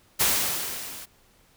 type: noise with level ramp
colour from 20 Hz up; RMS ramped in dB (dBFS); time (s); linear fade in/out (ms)
white; -20 to -41; 0.19-1.06; 20
effects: pink hiss -60 dBFS RMS until 1.56 s